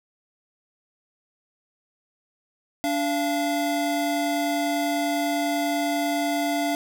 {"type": "tone pair together", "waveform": "square", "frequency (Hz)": [289.7, 686], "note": ["D4", "F5"], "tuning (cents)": [-24, -31], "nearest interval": "octave + minor third", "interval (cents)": 1493, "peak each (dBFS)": -26, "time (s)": [2.84, 6.75], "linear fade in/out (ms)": 0, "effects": []}